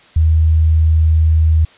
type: tone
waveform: sine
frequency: 79.5 Hz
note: D#2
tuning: 38 cents sharp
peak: -8 dBFS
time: 0.16-1.65 s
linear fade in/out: 5 ms
effects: white hiss -45 dBFS RMS until 1.77 s + resampled to 8000 Hz